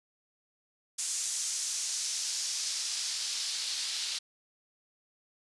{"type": "noise with band-pass filter sweep", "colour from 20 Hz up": "white", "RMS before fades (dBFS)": -34, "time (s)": [0.98, 4.19], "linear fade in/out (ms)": 10, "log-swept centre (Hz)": [7000, 4200], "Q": 1.9, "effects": ["resampled to 24000 Hz"]}